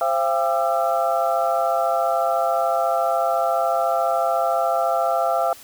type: tone cluster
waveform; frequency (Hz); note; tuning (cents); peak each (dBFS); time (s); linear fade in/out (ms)
sine; 525 / 681 / 795 / 1196 / 1340; C5 / F5 / G5 / D6 / E6; +6 / -44 / +24 / +31 / +28; -26 / -20 / -25 / -29 / -27; 0.01-5.53; 2
effects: white hiss -44 dBFS RMS until 5.63 s